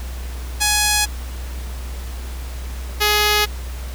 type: tone pair in turn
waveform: 5% pulse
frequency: 838 / 419 Hz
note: G#5 / G#4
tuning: +15 / +15 cents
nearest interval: octave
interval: 1200 cents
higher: first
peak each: -3 dBFS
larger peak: neither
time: 0.6-1.06 / 3-3.46 s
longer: neither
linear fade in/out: 20 ms
effects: added 62 Hz sine -26 dBFS peak until 3.94 s + pink hiss -38 dBFS RMS until 3.94 s